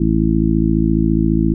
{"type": "harmonic tone", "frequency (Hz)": 54.6, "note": "A1", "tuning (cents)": -13, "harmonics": [1, 2, 3, 4, 5, 6], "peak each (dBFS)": [-19, -24, -18, -18, -21, -18], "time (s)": [0, 1.54], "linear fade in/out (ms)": 5, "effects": []}